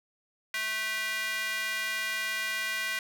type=tone with high-pass filter; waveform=square; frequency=218.3 Hz; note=A3; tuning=13 cents flat; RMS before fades=-32 dBFS; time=0.54-2.99 s; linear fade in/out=2 ms; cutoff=1900 Hz; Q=2.7; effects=none